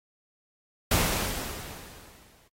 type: noise with exponential decay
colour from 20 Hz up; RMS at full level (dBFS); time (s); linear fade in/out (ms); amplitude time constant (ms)
pink; -22; 0.91-2.48; 5; 340
effects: noise-tail reverb RT60 0.1 s tail -24 dB re dry + AAC 48 kbps